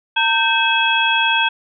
sine tone cluster, 910 / 1558 / 2586 / 3315 Hz, A#5 / G6 / E7 / G#7, -42 / -11 / -34 / -4 cents, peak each -19 dBFS, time 0.16-1.49 s, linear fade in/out 10 ms, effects none

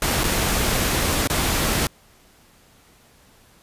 pink noise with dropouts, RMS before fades -21 dBFS, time 0.02-1.87 s, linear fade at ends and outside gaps 2 ms, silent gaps 0.236-0.24 / 1.274-1.299 s, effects pink hiss -54 dBFS RMS until 3.62 s + resampled to 32000 Hz

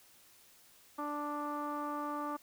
sawtooth tone with low-pass filter, 293.7 Hz, D4, in tune, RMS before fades -38 dBFS, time 0.98-2.37 s, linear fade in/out 10 ms, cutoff 1100 Hz, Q 7, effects white hiss -62 dBFS RMS until 2.42 s

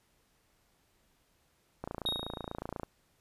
click train, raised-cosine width 1 ms, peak -23 dBFS, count 29, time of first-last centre 1.84-2.833 s, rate 28.2 Hz
triangle tone with exponential decay, 3754 Hz, A#7, 11 cents sharp, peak -26 dBFS, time 2.06-2.57 s, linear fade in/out 1 ms, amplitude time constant 110 ms
effects pink hiss -71 dBFS RMS until 3.2 s + resampled to 32000 Hz

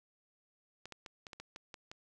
clicks, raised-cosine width 0.2 ms, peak -29 dBFS, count 9, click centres 0.856 / 0.923 / 1.062 / 1.268 / 1.332 / 1.4 / 1.561 / 1.742 / 1.915 s, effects none

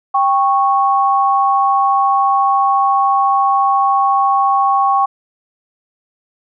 sine tone pair together, 790 / 1104.1 Hz, G5 / C#6, +13 / -7 cents, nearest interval tritone, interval 580 cents, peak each -13 dBFS, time 0.14-5.06 s, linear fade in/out 10 ms, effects none

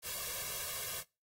white noise with comb filter, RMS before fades -40 dBFS, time 0.02-1.04 s, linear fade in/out 50 ms, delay 1.8 ms, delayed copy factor +1, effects noise-tail reverb RT60 0.3 s tail -25 dB re dry + AAC 48 kbps

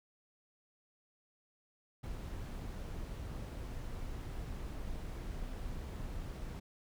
brown noise, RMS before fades -42 dBFS, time 2.03-6.6 s, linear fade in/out 10 ms, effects none

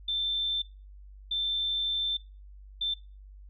sine tone bursts at uneven times, 3554 Hz, A7, 17 cents sharp, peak -27 dBFS, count 3, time 0.08-0.62 / 1.31-2.17 / 2.81-2.94 s, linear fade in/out 5 ms, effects noise-tail reverb RT60 0.3 s tail -20 dB re dry + added 49 Hz sine -46 dBFS peak until 3.49 s

